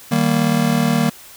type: chord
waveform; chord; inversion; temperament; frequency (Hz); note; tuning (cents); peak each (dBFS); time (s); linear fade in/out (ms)
square; Eb major; none; just; 155.56 / 194.45 / 233.3; Eb3 / G3 / Bb3; 0 / -14 / +2; -20 / -21 / -18; 0.11-1.1; 10
effects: white hiss -41 dBFS RMS until 1.36 s